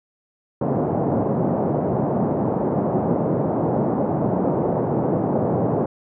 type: band-pass noise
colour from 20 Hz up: pink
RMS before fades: -21 dBFS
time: 0.61-5.86 s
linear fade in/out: 5 ms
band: 130 to 790 Hz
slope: 24 dB/octave
effects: none